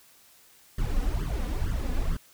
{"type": "noise with flanger", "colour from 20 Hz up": "brown", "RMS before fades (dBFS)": -27, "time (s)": [0.78, 2.17], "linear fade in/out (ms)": 5, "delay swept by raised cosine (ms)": [0.61, 4.11], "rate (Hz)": 2.2, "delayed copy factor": 1, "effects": ["white hiss -57 dBFS RMS until 2.33 s"]}